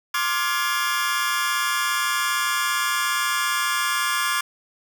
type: chord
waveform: sawtooth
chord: D half-diminished seventh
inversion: third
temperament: just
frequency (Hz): 1057.2 / 1174.7 / 1409.6 / 1691.5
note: C6 / D6 / F6 / Ab6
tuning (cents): +18 / 0 / +16 / +31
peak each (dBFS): -23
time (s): 0.14-4.41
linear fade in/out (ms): 5
effects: none

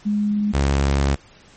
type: tone pair in turn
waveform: sine / sawtooth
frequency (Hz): 207.7 / 69.31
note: G#3 / C#2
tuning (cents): 0 / 0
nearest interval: octave + perfect fifth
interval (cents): 1900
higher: first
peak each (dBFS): -17 / -12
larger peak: second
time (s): 0.05-0.53 / 0.53-1.16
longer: second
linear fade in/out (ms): 20
effects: pink hiss -49 dBFS RMS until 1.56 s + MP3 32 kbps

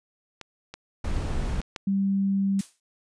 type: clicks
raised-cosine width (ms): 0.2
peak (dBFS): -21 / -21 / -26 / -24 / -16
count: 5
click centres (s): 0.413 / 0.74 / 1.168 / 1.616 / 1.762
type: noise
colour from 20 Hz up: brown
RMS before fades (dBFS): -27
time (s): 1.04-1.61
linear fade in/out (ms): 5
type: tone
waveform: sine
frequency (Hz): 196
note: G3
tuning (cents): 0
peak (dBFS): -21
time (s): 1.87-2.61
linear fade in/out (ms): 5
type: noise with exponential decay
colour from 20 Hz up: blue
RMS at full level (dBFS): -32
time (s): 2.59-2.8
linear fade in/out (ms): 2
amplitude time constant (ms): 44
effects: resampled to 22050 Hz

